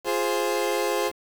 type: chord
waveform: 30% pulse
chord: F minor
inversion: none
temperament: equal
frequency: 349.2 / 415.3 / 523.3 Hz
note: F4 / Ab4 / C5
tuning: 0 / 0 / 0 cents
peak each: -26 / -24 / -24 dBFS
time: 0.04-1.12 s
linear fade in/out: 50 ms
effects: 7-bit